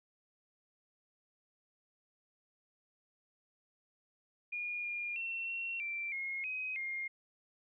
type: tone with pitch steps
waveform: sine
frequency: 2432 / 2415 / 2709 / 2726 / 2349 / 2154 / 2523 / 2126 Hz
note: D#7 / D7 / E7 / F7 / D7 / C7 / D#7 / C7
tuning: -40 / +48 / +47 / -43 / 0 / +50 / +23 / +27 cents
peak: -36 dBFS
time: 4.52-7.08 s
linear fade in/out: 10 ms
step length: 320 ms
effects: none